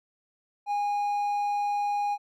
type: tone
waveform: triangle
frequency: 820 Hz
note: G#5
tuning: 22 cents flat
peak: -23 dBFS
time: 0.66-2.18 s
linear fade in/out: 50 ms
effects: none